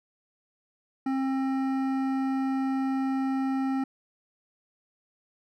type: tone with hard clipping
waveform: triangle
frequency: 266.7 Hz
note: C4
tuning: 33 cents sharp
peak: -27 dBFS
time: 1.06-3.84 s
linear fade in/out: 5 ms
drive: 16 dB
effects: none